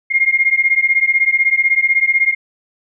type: beating tone pair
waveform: sine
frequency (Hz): 2123 / 2139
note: C7 / C7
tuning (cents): +25 / +38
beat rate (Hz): 16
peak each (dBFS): -14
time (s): 0.1-2.35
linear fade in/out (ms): 20
effects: none